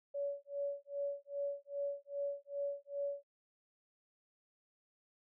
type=tone with tremolo; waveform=sine; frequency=566 Hz; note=C#5; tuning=36 cents sharp; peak=-34 dBFS; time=0.14-3.24 s; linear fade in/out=10 ms; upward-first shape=sine; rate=2.5 Hz; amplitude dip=100%; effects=none